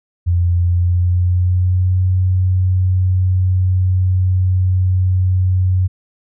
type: tone with pitch glide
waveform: sine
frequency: 87.31 to 92.39 Hz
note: F2 to F#2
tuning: 0 to -2 cents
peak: -11 dBFS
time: 0.26-5.88 s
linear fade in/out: 20 ms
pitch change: +98 cents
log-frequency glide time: 0.57-2.03 s
effects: none